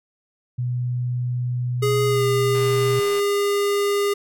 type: tone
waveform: sine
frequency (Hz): 123.47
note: B2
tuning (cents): 0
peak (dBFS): -21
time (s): 0.58-3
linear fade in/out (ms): 10
type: tone with pitch glide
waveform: square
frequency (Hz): 415.3 to 405.3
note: G#4 to G#4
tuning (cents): 0 to -42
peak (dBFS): -19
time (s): 1.82-4.14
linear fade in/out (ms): 10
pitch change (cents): -42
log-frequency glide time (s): 2.06-2.25
type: click train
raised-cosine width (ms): 0.3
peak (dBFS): -21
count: 97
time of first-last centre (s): 2.55-3.194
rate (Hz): 149
effects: none